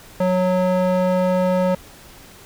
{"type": "tone with band-pass filter", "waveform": "square", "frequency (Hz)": 183.4, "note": "F#3", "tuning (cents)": -15, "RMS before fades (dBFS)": -18, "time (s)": [0.2, 1.75], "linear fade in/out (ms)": 5, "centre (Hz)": 550, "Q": 1.3, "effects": ["pink hiss -44 dBFS RMS until 2.45 s"]}